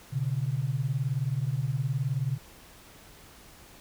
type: beating tone pair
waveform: sine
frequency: 123.7 / 142.7 Hz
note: B2 / D3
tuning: +3 / -49 cents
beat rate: 19 Hz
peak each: -29 / -29 dBFS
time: 0.12-2.38 s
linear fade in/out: 20 ms
effects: pink hiss -52 dBFS RMS until 3.8 s